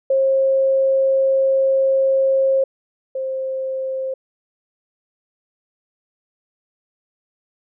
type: tone pair in turn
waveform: sine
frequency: 536 / 527.7 Hz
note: C5 / C5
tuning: +42 / +15 cents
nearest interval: unison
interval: 27 cents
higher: first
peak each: -13 / -21 dBFS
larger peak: first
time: 0.1-2.64 / 3.15-4.14 s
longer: first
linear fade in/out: 5 ms
effects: none